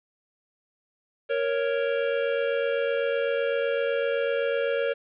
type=tone pair together; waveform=square; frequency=466.2 / 554.1 Hz; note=A#4 / C#5; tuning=0 / -1 cents; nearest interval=minor third; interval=299 cents; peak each=-27 dBFS; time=1.29-4.94 s; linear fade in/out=20 ms; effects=resampled to 8000 Hz + 9-bit